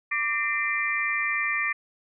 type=tone cluster; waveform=sine; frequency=1169 / 1817 / 2060 / 2370 Hz; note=D6 / A#6 / C7 / D7; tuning=-8 / -45 / -28 / +15 cents; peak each=-32 / -28 / -29 / -29 dBFS; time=0.11-1.73 s; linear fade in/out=10 ms; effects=none